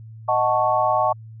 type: chord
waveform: sine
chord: D# half-diminished seventh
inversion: none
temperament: equal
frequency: 622.3 / 740 / 880 / 1108.7 Hz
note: D#5 / F#5 / A5 / C#6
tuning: 0 / 0 / 0 / 0 cents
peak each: -22 dBFS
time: 0.28-1.13 s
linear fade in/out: 10 ms
effects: added 111 Hz sine -37 dBFS peak until 1.4 s